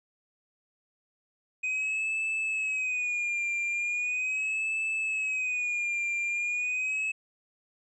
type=tone with vibrato; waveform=triangle; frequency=2501 Hz; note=D#7; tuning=8 cents sharp; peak=-26 dBFS; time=1.63-7.12 s; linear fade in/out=10 ms; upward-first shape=sine; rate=0.39 Hz; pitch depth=83 cents each way; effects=resampled to 24000 Hz